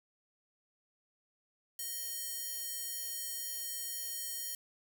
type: tone with high-pass filter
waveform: square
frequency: 623 Hz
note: D#5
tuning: 2 cents sharp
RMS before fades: -40 dBFS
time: 1.79-4.55 s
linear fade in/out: 2 ms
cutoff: 7800 Hz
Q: 0.54
effects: none